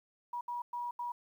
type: tone bursts at uneven times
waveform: sine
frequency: 964 Hz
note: B5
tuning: 42 cents flat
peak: -35 dBFS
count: 4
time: 0.33-0.41 / 0.48-0.62 / 0.73-0.91 / 0.99-1.12 s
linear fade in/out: 5 ms
effects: 11-bit